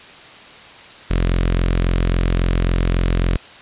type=tone with notch filter; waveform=sawtooth; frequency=43.65 Hz; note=F1; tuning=in tune; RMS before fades=-17 dBFS; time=1.1-3.37 s; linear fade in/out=10 ms; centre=840 Hz; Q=1.9; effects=white hiss -40 dBFS RMS until 3.61 s + resampled to 8000 Hz